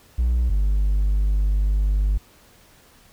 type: tone pair in turn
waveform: triangle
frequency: 60 / 50.11 Hz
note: B1 / G1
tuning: -49 / +39 cents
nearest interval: minor third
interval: 312 cents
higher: first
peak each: -14 dBFS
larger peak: neither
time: 0.18-0.5 / 0.5-2.18 s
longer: second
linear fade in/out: 10 ms
effects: tanh soft clip ceiling -11 dBFS + pink hiss -53 dBFS RMS until 3.12 s